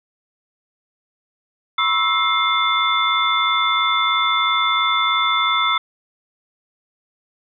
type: tone cluster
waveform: sine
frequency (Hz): 984 / 1087 / 1314 / 2113 / 3503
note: B5 / C#6 / E6 / C7 / A7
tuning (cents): -7 / -34 / -6 / +16 / -8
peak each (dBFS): -27 / -24 / -19 / -22 / -21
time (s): 1.78-5.78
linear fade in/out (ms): 5
effects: none